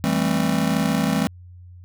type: chord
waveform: square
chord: A minor seventh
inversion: second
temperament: just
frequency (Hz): 165 / 198 / 220 / 264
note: E3 / G3 / A3 / C4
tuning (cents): +2 / +18 / 0 / +16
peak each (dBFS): -25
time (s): 0.04-1.27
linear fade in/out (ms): 0
effects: added 89 Hz sine -40 dBFS peak until 1.84 s